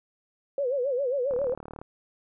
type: tone with vibrato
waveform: sine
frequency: 526 Hz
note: C5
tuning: 9 cents sharp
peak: -24 dBFS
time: 0.58-1.54 s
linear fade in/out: 2 ms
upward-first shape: sine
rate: 7.4 Hz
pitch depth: 150 cents each way
type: click train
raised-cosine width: 1 ms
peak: -26 dBFS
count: 20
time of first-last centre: 1.31-1.815 s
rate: 37.6 Hz
effects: none